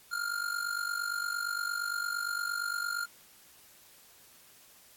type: tone with amplitude modulation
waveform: square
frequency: 1405 Hz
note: F6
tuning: 10 cents sharp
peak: -29 dBFS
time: 0.11-3.06 s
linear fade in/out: 20 ms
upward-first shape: sine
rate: 48.7 Hz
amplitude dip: 75%
effects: white hiss -58 dBFS RMS until 4.96 s + AAC 64 kbps